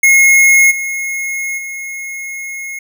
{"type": "tone with level steps", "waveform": "square", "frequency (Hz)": 2162, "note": "C#7", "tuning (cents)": -44, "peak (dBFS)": [-6, -18, -23], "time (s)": [0.03, 2.79], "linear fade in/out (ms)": 5, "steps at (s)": [0.7, 1.57], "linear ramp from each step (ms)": 20, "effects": []}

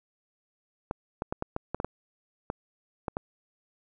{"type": "clicks", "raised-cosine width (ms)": 1, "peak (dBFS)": -16, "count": 11, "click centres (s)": [0.911, 1.221, 1.325, 1.424, 1.564, 1.746, 1.801, 1.846, 2.501, 3.082, 3.169], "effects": []}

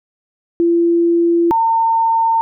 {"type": "tone pair in turn", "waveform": "sine", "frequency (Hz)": [340, 907.7], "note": ["F4", "A#5"], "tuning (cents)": [-46, -46], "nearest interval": "octave + perfect fourth", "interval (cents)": 1700, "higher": "second", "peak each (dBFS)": [-10, -11], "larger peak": "first", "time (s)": [[0.6, 1.51], [1.51, 2.41]], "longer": "first", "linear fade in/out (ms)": 0, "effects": []}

